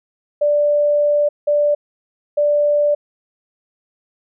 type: tone bursts at uneven times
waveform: sine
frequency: 587.3 Hz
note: D5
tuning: in tune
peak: -12 dBFS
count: 3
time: 0.41-1.29 / 1.47-1.75 / 2.37-2.95 s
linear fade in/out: 10 ms
effects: none